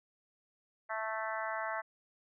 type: harmonic tone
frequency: 220 Hz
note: A3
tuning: in tune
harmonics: 3 / 4 / 5 / 6 / 7 / 8 / 9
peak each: -40 / -41 / -42 / -43 / -43 / -44 / -45 dBFS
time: 0.89-1.82 s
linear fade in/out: 20 ms
effects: none